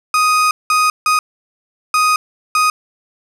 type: tone bursts at uneven times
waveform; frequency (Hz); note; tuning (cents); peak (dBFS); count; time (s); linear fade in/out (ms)
35% pulse; 1247; D#6; +3; -9; 5; 0.14-0.51 / 0.7-0.9 / 1.06-1.19 / 1.94-2.16 / 2.55-2.7; 2
effects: low-pass 11000 Hz 12 dB/octave + 8-bit